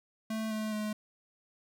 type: tone with pitch steps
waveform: square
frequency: 220 / 216.3 / 212.8 Hz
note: A3 / A3 / G#3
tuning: 0 / -29 / +42 cents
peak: -33 dBFS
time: 0.3-0.93 s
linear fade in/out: 5 ms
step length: 210 ms
effects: none